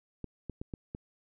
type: clicks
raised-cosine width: 3 ms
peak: -25 dBFS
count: 5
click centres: 0.243 / 0.497 / 0.615 / 0.738 / 0.949 s
effects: none